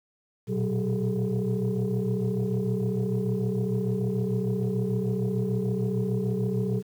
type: tone cluster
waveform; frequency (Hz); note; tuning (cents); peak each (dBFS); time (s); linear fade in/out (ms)
sine; 116.7 / 123.4 / 188.6 / 398.9 / 433.6; A#2 / B2 / F#3 / G4 / A4; +2 / -1 / +33 / +30 / -25; -32 / -28 / -27 / -33 / -31; 0.47-6.83; 50
effects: tanh soft clip ceiling -18 dBFS + 9-bit